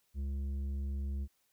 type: tone with tanh clipping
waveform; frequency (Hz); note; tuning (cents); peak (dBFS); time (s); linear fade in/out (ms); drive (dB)
sine; 69.1; C#2; -5; -35; 0.14-1.28; 50; 8
effects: white hiss -75 dBFS RMS until 1.52 s